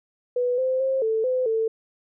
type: tone with pitch steps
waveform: sine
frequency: 492.8 / 518 / 531 / 443.2 / 510 / 446.2 Hz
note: B4 / C5 / C5 / A4 / C5 / A4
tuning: -4 / -17 / +25 / +13 / -44 / +24 cents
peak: -20 dBFS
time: 0.36-1.68 s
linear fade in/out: 5 ms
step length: 220 ms
effects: none